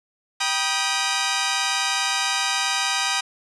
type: chord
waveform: 10% pulse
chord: G augmented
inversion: none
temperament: equal with one note detuned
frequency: 784 / 965.2 / 1244.5 Hz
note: G5 / B5 / D#6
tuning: 0 / -40 / 0 cents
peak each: -17 dBFS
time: 0.4-3.21 s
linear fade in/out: 10 ms
effects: resampled to 24000 Hz + 8-bit